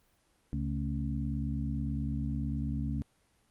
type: harmonic tone with a mistuned harmonic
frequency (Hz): 69.3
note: C#2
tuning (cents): 0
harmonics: 1 / 2 / 3 / 4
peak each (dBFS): -35 / -35 / -37 / -39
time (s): 0.53-3.02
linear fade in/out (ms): 0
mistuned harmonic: 3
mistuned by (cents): +89
effects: pink hiss -70 dBFS RMS until 3.5 s + Opus 24 kbps